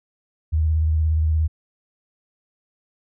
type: tone with vibrato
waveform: sine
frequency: 78.7 Hz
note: D#2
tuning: 20 cents sharp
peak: -16 dBFS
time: 0.52-1.48 s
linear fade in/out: 20 ms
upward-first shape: sine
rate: 17 Hz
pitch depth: 41 cents each way
effects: none